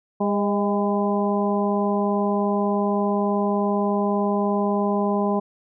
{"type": "harmonic tone with a mistuned harmonic", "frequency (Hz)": 202.6, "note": "G#3", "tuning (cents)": -43, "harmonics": [1, 2, 3, 4, 5], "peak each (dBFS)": [-22, -25, -27, -28, -29], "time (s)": [0.2, 5.4], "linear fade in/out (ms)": 10, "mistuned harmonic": 3, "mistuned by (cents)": 41, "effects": []}